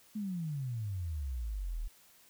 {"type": "exponential sweep", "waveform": "sine", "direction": "down", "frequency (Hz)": [219.3, 36], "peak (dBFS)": -34, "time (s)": [0.15, 1.88], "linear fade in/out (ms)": 10, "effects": ["white hiss -62 dBFS RMS until 2.29 s"]}